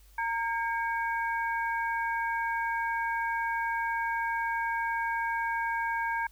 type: tone cluster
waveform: sine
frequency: 922 / 1613 / 2241 Hz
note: A#5 / G6 / C#7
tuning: -19 / +49 / +18 cents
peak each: -30 / -32 / -39 dBFS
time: 0.18-6.27 s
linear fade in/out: 5 ms
effects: added 50 Hz sine -54 dBFS peak until 6.31 s + white hiss -63 dBFS RMS until 6.31 s